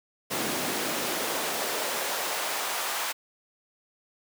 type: noise with high-pass filter sweep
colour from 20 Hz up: pink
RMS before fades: -30 dBFS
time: 0.3-3.13 s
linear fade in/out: 20 ms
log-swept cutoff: 230 to 900 Hz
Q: 1.1
effects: none